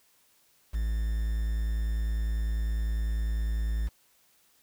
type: tone with quantisation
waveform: triangle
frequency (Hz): 55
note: A1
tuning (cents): 0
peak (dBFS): -24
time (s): 0.73-3.89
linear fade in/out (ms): 20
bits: 8
effects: white hiss -65 dBFS RMS until 4.62 s